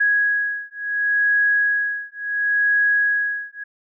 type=beating tone pair; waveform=sine; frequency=1661.2 / 1661.91 Hz; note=G#6 / G#6; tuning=0 / +1 cents; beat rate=0.71 Hz; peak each=-20 / -20 dBFS; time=0-3.64 s; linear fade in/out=10 ms; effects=none